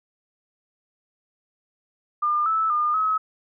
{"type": "tone with pitch steps", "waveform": "sine", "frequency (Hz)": [1204, 1310, 1212, 1282], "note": ["D6", "E6", "D#6", "E6"], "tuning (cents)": [43, -11, -46, -49], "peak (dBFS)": -19, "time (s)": [2.22, 3.18], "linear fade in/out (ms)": 10, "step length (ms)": 240, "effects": []}